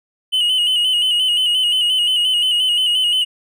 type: tone with vibrato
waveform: triangle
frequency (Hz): 2960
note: F#7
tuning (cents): 0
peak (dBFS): -12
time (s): 0.32-3.25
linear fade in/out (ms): 20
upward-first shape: square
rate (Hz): 5.7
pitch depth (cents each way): 46
effects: none